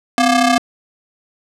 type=ring-modulated tone; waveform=sawtooth; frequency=475.6 Hz; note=A#4; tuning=35 cents sharp; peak=-4 dBFS; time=0.18-0.58 s; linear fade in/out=0 ms; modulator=221 Hz; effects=low-pass 8000 Hz 12 dB/octave